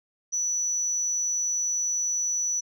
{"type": "tone", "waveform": "sine", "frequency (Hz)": 5930, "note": "F#8", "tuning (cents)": 3, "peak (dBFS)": -23, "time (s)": [0.32, 2.61], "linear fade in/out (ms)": 20, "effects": ["tanh soft clip ceiling -20 dBFS"]}